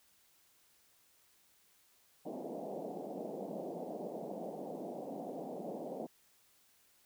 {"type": "band-pass noise", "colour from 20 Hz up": "white", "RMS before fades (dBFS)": -43, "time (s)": [2.25, 6.07], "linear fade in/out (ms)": 10, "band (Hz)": [170, 730], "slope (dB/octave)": 48, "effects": ["white hiss -69 dBFS RMS until 7.05 s"]}